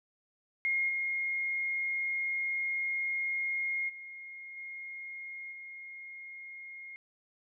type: tone with level steps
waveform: sine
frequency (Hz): 2142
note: C7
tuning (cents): +40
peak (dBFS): -27 / -30 / -43 / -40 / -43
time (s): 0.65-6.96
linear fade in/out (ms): 0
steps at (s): 0.88 / 3.88 / 4.56 / 5.51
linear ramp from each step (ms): 20
effects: none